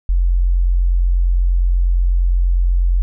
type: tone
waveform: sine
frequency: 44.23 Hz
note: F1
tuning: 23 cents sharp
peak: -11 dBFS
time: 0.09-3.02 s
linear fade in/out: 0 ms
effects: none